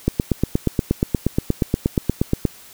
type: click train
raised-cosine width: 3 ms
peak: -3 dBFS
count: 21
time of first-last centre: 0.08-2.452 s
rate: 8.43 Hz
effects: white hiss -44 dBFS RMS until 2.73 s

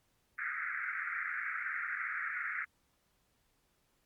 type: band-pass noise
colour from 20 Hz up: pink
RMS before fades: -38 dBFS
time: 0.38-2.65 s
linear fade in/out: 10 ms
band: 1300 to 2200 Hz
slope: 96 dB/octave
effects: pink hiss -75 dBFS RMS until 4.05 s + Opus 48 kbps

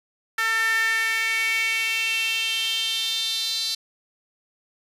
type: tone with high-pass filter sweep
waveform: sawtooth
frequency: 448.7 Hz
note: A4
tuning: 34 cents sharp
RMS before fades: -24 dBFS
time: 0.38-3.75 s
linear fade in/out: 5 ms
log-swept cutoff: 1600 to 4200 Hz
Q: 5.7
effects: resampled to 32000 Hz

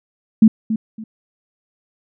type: tone with echo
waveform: sine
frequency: 220 Hz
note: A3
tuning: in tune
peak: -4 dBFS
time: 0.42-0.48 s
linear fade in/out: 5 ms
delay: 280 ms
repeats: 2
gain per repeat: -12 dB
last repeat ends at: 1.04 s
effects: none

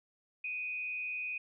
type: tone with frequency modulation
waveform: sine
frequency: 2489 Hz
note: D#7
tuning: in tune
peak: -35 dBFS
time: 0.44-1.38 s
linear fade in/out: 5 ms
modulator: 141 Hz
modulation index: 0.44
effects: none

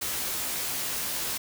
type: noise with comb filter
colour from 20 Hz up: white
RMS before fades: -31 dBFS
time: 0.01-1.38 s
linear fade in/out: 10 ms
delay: 15 ms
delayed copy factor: +0.5
effects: none

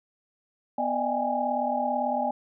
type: tone cluster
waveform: sine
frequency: 247.7 / 600 / 649 / 791 / 829 Hz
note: B3 / D5 / E5 / G5 / G#5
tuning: +5 / +37 / -27 / +15 / -3 cents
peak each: -32 / -30 / -36 / -31 / -28 dBFS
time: 0.78-2.31 s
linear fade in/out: 5 ms
effects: none

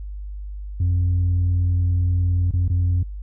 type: tone with dropouts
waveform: sine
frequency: 89 Hz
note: F2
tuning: 33 cents sharp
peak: -14 dBFS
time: 0.8-3.03 s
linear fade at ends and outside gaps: 5 ms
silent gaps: 2.51-2.536 / 2.68-2.699 s
effects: tanh soft clip ceiling -15 dBFS + added 50 Hz sine -29 dBFS peak until 3.22 s

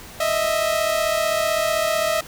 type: tone pair together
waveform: sawtooth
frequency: 622 / 657.7 Hz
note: D#5 / E5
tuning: -1 / -4 cents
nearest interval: minor second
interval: 97 cents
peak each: -18 dBFS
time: 0.2-2.21 s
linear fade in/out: 5 ms
effects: pink hiss -40 dBFS RMS until 2.27 s

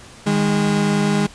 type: tone pair together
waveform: 35% pulse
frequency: 155.56 / 204.8 Hz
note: D#3 / G#3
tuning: 0 / -24 cents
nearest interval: perfect fourth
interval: 476 cents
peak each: -19 / -15 dBFS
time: 0.26-1.27 s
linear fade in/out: 10 ms
effects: pink hiss -42 dBFS RMS until 1.34 s + resampled to 22050 Hz

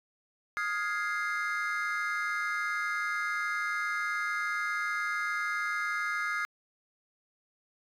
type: chord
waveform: triangle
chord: F minor seventh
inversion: third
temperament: equal with one note detuned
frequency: 1244.5 / 1411.5 / 1661.2 / 2093 Hz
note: Eb6 / F6 / Ab6 / C7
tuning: 0 / +18 / 0 / 0 cents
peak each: -33 dBFS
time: 0.57-6.45 s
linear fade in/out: 0 ms
effects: tanh soft clip ceiling -20 dBFS

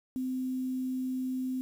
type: tone with quantisation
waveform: sine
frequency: 257.5 Hz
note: C4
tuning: 28 cents flat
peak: -30 dBFS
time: 0.16-1.61 s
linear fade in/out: 0 ms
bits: 9
effects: none

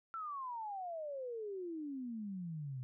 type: exponential sweep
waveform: sine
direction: down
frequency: 1357 to 123.47 Hz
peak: -40 dBFS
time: 0.14-2.83 s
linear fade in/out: 0 ms
effects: none

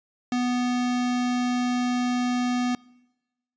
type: tone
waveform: square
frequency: 246.9 Hz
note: B3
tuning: in tune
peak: -23 dBFS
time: 0.32-2.75 s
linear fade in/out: 2 ms
effects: noise-tail reverb RT60 1.0 s tail -24 dB re dry + resampled to 16000 Hz

